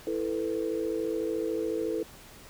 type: chord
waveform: sine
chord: E suspended fourth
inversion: none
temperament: equal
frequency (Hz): 329.6 / 440 / 493.9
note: E4 / A4 / B4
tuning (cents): 0 / 0 / 0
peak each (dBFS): -32 / -31 / -34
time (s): 0.07-2.03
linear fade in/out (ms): 2
effects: pink hiss -50 dBFS RMS until 2.49 s